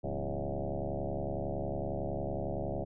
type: tone with frequency modulation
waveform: sine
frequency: 261.6 Hz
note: C4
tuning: in tune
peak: -32 dBFS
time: 0.03-2.85 s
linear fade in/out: 20 ms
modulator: 70.9 Hz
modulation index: 6.1
effects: none